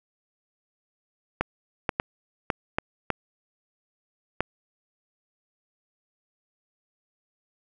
clicks, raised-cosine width 0.5 ms, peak -8 dBFS, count 7, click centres 1.41 / 1.892 / 1.999 / 2.502 / 2.785 / 3.103 / 4.406 s, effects none

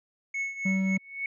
triangle tone with tremolo, 2200 Hz, C#7, 14 cents flat, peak -25 dBFS, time 0.34-0.97 s, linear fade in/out 5 ms, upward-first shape triangle, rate 3.6 Hz, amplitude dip 80%
triangle tone, 191 Hz, G3, 45 cents flat, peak -22 dBFS, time 0.65-0.98 s, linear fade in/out 10 ms
sine tone with exponential growth, 2213 Hz, C#7, 3 cents flat, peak -26 dBFS, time 0.88-1.26 s, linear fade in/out 2 ms, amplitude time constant 81 ms
effects resampled to 22050 Hz

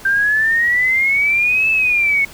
sine exponential two-way sweep, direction up then down, 1568 to 2637 to 2191 Hz, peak -12 dBFS, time 0.05-2.25 s, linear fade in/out 5 ms, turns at 1.7 s, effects pink hiss -38 dBFS RMS until 2.33 s

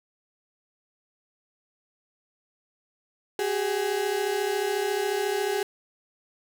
35% pulse tone pair together, 380 / 414.1 Hz, F#4 / G#4, +46 / -5 cents, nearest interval minor second, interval 149 cents, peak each -27 / -25 dBFS, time 3.39-5.63 s, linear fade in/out 2 ms, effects none

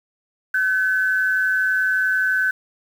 sine tone pair together, 1520.6 / 1709 Hz, F#6 / G#6, +47 / +49 cents, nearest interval major second, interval 202 cents, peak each -17 / -26 dBFS, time 0.54-2.51 s, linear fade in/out 5 ms, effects 7-bit

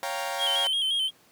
sawtooth chord, G half-diminished seventh, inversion second, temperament equal, 554.4 / 698.5 / 784 / 932.3 Hz, Db5 / F5 / G5 / Bb5, 0 / 0 / 0 / 0 cents, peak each -31 dBFS, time 0.03-0.67 s, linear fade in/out 0 ms
triangle tone with vibrato, 3167 Hz, G7, 17 cents sharp, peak -22 dBFS, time 0.38-1.11 s, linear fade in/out 50 ms, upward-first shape square, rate 5.7 Hz, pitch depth 49 cents each way
effects pink hiss -59 dBFS RMS until 1.31 s + high-pass 150 Hz 12 dB/octave

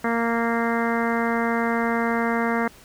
harmonic tone, 231.8 Hz, A#3, 10 cents flat, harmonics 1 / 2 / 3 / 4 / 5 / 6 / 7 / 8 / 9, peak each -24 / -27 / -29 / -30 / -31 / -32 / -32 / -33 / -34 dBFS, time 0.04-2.68 s, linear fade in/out 5 ms, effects pink hiss -49 dBFS RMS until 2.84 s

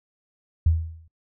sine tone with exponential decay, 81.3 Hz, E2, 23 cents flat, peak -13 dBFS, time 0.66-1.08 s, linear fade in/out 5 ms, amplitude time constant 91 ms, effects noise-tail reverb RT60 0.1 s tail -23 dB re dry

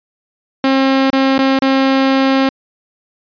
sawtooth tone with dropouts, 268 Hz, C4, 42 cents sharp, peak -6 dBFS, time 0.64-2.49 s, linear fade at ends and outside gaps 2 ms, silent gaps 1.102-1.13 / 1.381-1.39 / 1.59-1.621 s, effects resampled to 11025 Hz

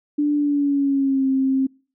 sine tone with pitch glide, 293.7 to 266.2 Hz, D4 to C4, 0 to +30 cents, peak -16 dBFS, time 0.18-1.67 s, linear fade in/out 10 ms, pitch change -170 cents, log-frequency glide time 0.35-1.27 s, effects noise-tail reverb RT60 0.4 s tail -26 dB re dry

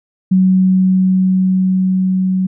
sine tone with level ramp, 186.9 Hz, F#3, 18 cents sharp, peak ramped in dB -7 to -12 dBFS, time 0.31-2.47 s, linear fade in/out 10 ms, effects none

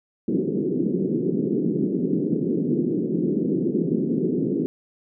white band-pass noise, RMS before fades -23 dBFS, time 0.28-4.66 s, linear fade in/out 0 ms, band 150 to 400 Hz, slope 48 dB/octave, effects none

